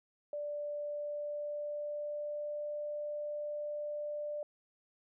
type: tone with pitch glide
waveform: sine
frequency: 587.3 to 592.4 Hz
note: D5 to D5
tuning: 0 to +15 cents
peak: -36 dBFS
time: 0.33-4.43 s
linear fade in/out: 2 ms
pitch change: +15 cents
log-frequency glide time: 0.73-2.7 s
effects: none